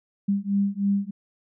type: beating tone pair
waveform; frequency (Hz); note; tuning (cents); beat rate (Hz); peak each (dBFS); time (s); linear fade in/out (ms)
sine; 198 / 201.2; G3 / G3; +18 / +45; 3.2; -24; 0.28-1.11; 10
effects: none